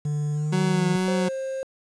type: tone with pitch glide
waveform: triangle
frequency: 148.2 to 159.76 Hz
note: D3 to D#3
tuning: +16 to +46 cents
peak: -21 dBFS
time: 0.05-0.96 s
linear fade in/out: 5 ms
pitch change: +130 cents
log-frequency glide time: 0.33-0.8 s
type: tone with vibrato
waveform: 30% pulse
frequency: 185 Hz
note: F#3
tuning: in tune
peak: -19 dBFS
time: 0.52-1.29 s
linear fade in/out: 10 ms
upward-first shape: triangle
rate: 2.1 Hz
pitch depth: 24 cents each way
type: tone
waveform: triangle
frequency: 531 Hz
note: C5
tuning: 25 cents sharp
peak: -25 dBFS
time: 1.08-1.63 s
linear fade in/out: 0 ms
effects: resampled to 22050 Hz + 8-bit